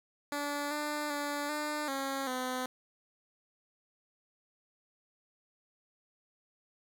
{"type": "tone with pitch steps", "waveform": "10% pulse", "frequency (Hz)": [289, 297.7, 289.6, 299.9, 271.8, 254.7], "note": ["D4", "D4", "D4", "D4", "C#4", "C4"], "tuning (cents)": [-28, 24, -24, 36, -34, -46], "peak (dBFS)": -25, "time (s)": [0.32, 2.66], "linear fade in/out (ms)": 2, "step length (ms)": 390, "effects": []}